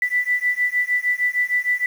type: beating tone pair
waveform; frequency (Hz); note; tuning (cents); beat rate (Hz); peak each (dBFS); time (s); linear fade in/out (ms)
sine; 1975.5 / 1982; B6 / B6; 0 / +6; 6.5; -21; 0.02-1.86; 2
effects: 7-bit